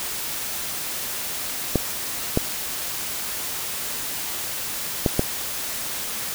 clicks, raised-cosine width 2 ms, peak -4 dBFS, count 4, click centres 1.757 / 2.374 / 5.062 / 5.194 s, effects white hiss -29 dBFS RMS until 6.34 s

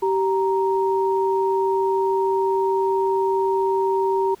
sine tone pair together, 386.6 / 933.9 Hz, G4 / A#5, -24 / +3 cents, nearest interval octave + minor third, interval 1527 cents, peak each -19 / -22 dBFS, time 0.02-4.35 s, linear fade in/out 10 ms, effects pink hiss -52 dBFS RMS until 4.4 s

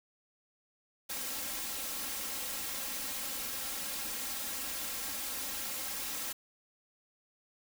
white noise with comb filter, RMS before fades -38 dBFS, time 1.09-6.33 s, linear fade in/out 10 ms, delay 3.7 ms, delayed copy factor +0.85, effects none

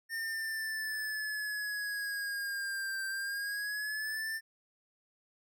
square linear two-way sweep, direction down then up, 1818 to 1568 to 1792 Hz, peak -35 dBFS, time 0.09-4.41 s, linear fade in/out 50 ms, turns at 3.05 s, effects none

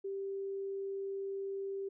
sine tone, 392 Hz, G4, in tune, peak -36 dBFS, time 0.04-1.89 s, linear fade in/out 10 ms, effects none

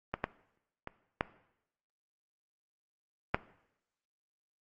clicks, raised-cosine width 0.5 ms, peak -17 / -15 / -24 / -13 / -10 dBFS, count 5, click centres 0.14 / 0.241 / 0.874 / 1.209 / 3.345 s, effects noise-tail reverb RT60 0.8 s tail -18 dB re dry + Opus 24 kbps

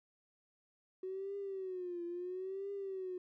triangle tone with vibrato, 371.3 Hz, F#4, 6 cents sharp, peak -35 dBFS, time 1.03-3.18 s, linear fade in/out 5 ms, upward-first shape triangle, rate 0.74 Hz, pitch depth 140 cents each way, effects tanh soft clip ceiling -37 dBFS

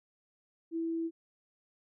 sine tone, 329.6 Hz, E4, in tune, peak -31 dBFS, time 0.71-1.11 s, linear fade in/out 50 ms, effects none

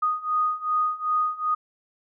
sine beating tone pair, 1239 / 1241.6 Hz, D#6 / D#6, -8 / -4 cents, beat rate 2.6 Hz, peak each -26 / -24 dBFS, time 0.02-1.55 s, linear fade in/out 10 ms, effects none

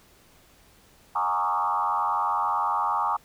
sine tone with frequency modulation, 1017 Hz, C6, 50 cents flat, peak -22 dBFS, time 1.15-3.17 s, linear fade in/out 10 ms, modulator 91 Hz, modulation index 2.6, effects pink hiss -57 dBFS RMS until 3.24 s

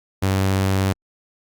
sawtooth tone, 96.1 Hz, G2, 34 cents flat, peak -13 dBFS, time 0.22-0.93 s, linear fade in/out 10 ms, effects Opus 48 kbps

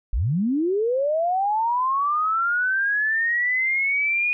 sine linear sweep, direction up, 38.89 to 2469 Hz, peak -19 dBFS, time 0.13-4.33 s, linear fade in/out 0 ms, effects none

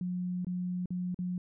sine tone with dropouts, 180 Hz, F#3, 47 cents flat, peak -31 dBFS, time 0.01-1.38 s, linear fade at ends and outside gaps 2 ms, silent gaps 0.447-0.468 / 0.858-0.905 / 1.145-1.189 s, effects none

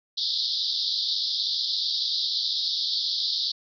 pink band-pass noise, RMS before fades -27 dBFS, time 0.17-3.52 s, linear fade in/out 10 ms, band 3500 to 5100 Hz, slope 96 dB/octave, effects none

